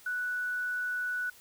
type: tone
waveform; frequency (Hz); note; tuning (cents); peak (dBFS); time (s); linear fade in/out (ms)
sine; 1480; F#6; 0; -30; 0.06-1.3; 5
effects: white hiss -56 dBFS RMS until 1.4 s